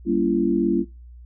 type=chord; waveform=sine; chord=G diminished seventh; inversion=none; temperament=just; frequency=196 / 235.2 / 282.2 / 338.7 Hz; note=G3 / Bb3 / Db4 / Fb4; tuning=0 / +16 / +31 / +47 cents; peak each=-25 / -24 / -24 / -21 dBFS; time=0.05-0.85 s; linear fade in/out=50 ms; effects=noise-tail reverb RT60 0.3 s tail -22 dB re dry + added 60 Hz sine -40 dBFS peak until 1.25 s